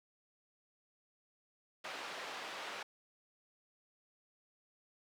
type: band-pass noise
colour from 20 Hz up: pink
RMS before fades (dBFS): -45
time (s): 1.84-2.83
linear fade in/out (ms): 5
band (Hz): 620 to 3800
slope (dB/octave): 12
effects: none